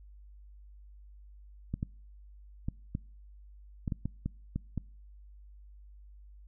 clicks, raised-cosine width 5 ms, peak -20 dBFS, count 10, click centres 1.74 / 1.829 / 2.685 / 2.951 / 3.878 / 3.922 / 4.056 / 4.26 / 4.56 / 4.777 s, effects noise-tail reverb RT60 0.5 s tail -26 dB re dry + added 50 Hz sine -50 dBFS peak until 6.47 s

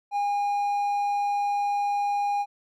triangle tone, 814 Hz, G#5, 35 cents flat, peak -21 dBFS, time 0.11-2.46 s, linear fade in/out 50 ms, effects none

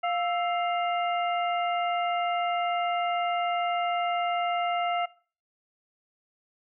harmonic tone with a mistuned harmonic, 701 Hz, F5, 6 cents sharp, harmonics 1 / 2 / 3 / 4, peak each -26 / -32 / -36 / -38 dBFS, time 0.03-5.06 s, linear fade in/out 10 ms, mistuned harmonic 2, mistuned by -100 cents, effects noise-tail reverb RT60 0.4 s tail -20 dB re dry

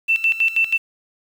sine tone with tremolo, 2674 Hz, E7, 24 cents sharp, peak -13 dBFS, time 0.08-0.78 s, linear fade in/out 20 ms, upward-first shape square, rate 6.2 Hz, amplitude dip 80%, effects 7-bit

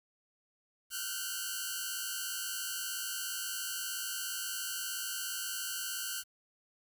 5% pulse tone cluster, 1401 / 1493 / 1550 Hz, F6 / F#6 / G6, +5 / +15 / -20 cents, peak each -29 dBFS, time 0.9-6.24 s, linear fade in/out 50 ms, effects 10-bit

